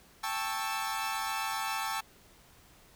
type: chord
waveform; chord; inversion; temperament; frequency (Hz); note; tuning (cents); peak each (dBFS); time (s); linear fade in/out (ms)
sawtooth; A dominant seventh; third; equal with one note detuned; 792.6 / 880 / 1108.7 / 1318.5; G5 / A5 / C#6 / E6; +19 / 0 / 0 / 0; -35 / -32 / -35 / -34; 0.23-2.01; 10
effects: pink hiss -59 dBFS RMS until 2.95 s